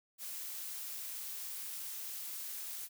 blue noise, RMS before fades -43 dBFS, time 0.18-2.89 s, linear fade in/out 50 ms, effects none

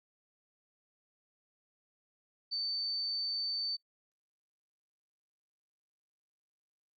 sine tone, 4552 Hz, C#8, 45 cents sharp, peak -33 dBFS, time 2.51-3.77 s, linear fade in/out 20 ms, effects noise-tail reverb RT60 0.1 s tail -22 dB re dry + Opus 48 kbps

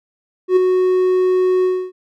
triangle tone with ADSR envelope, 368.8 Hz, F#4, 6 cents flat, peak -5 dBFS, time 0.48-1.92 s, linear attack 85 ms, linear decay 11 ms, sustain -5 dB, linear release 280 ms, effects none

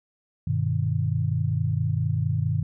sine chord, G augmented, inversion none, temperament just, 98 / 122.5 / 153.12 Hz, G2 / B2 / D#3, 0 / -14 / -27 cents, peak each -26 dBFS, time 0.47-2.63 s, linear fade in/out 5 ms, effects none

